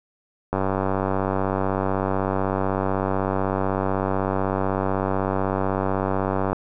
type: click train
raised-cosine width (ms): 1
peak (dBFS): -9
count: 577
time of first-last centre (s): 0.53-6.53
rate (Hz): 96
effects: none